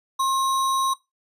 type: tone with sample-and-hold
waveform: sine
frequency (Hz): 1069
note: C6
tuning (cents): +37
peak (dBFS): -19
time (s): 0.19-0.94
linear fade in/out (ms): 10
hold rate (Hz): 4900
effects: noise-tail reverb RT60 0.2 s tail -18 dB re dry + resampled to 32000 Hz